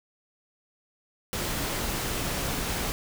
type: noise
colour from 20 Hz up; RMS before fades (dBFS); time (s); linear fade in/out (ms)
pink; -30; 1.33-2.92; 0
effects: none